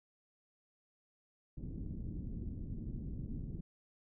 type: low-pass noise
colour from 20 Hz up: pink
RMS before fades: -42 dBFS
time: 1.57-3.61 s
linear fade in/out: 10 ms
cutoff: 280 Hz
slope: 24 dB/octave
effects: none